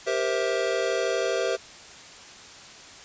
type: chord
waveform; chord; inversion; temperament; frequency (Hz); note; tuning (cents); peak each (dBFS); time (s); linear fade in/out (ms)
square; C dominant seventh; second; just; 392.4 / 470.9 / 523.3 / 654.1; G4 / Bb4 / C5 / E5; +2 / +18 / 0 / -14; -30; 0.06-1.57; 20
effects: white hiss -45 dBFS RMS until 3.04 s + resampled to 16000 Hz